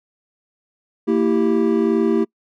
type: chord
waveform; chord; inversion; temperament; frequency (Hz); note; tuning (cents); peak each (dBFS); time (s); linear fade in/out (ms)
triangle; E diminished; second; equal with one note detuned; 228.4 / 329.6 / 392; Bb3 / E4 / G4; -35 / 0 / 0; -17; 1.07-2.25; 20
effects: noise-tail reverb RT60 0.1 s tail -26 dB re dry